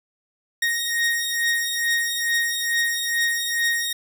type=beating tone pair; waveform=sawtooth; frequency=1864.7 / 1867 Hz; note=A#6 / A#6; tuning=0 / +2 cents; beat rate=2.3 Hz; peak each=-22 / -19 dBFS; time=0.62-3.93 s; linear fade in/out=5 ms; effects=none